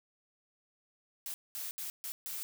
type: noise bursts at uneven times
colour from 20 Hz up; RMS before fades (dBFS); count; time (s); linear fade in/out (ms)
blue; -40; 5; 1.26-1.34 / 1.55-1.71 / 1.78-1.9 / 2.04-2.12 / 2.26-2.43; 0
effects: none